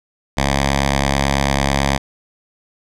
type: tone with notch filter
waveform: 5% pulse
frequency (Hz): 69.1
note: C#2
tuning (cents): -5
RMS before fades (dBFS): -17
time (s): 0.37-1.98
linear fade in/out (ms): 10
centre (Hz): 390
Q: 0.88
effects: low-pass 8000 Hz 12 dB/octave